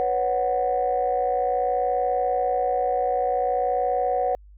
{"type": "chord", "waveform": "sine", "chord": "B suspended second", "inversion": "none", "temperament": "equal", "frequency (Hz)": [493.9, 554.4, 740], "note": ["B4", "C#5", "F#5"], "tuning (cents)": [0, 0, 0], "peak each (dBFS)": [-25, -26, -22], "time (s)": [0, 4.35], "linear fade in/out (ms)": 0, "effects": ["tanh soft clip ceiling -13 dBFS", "added 50 Hz sine -45 dBFS peak until 4.57 s"]}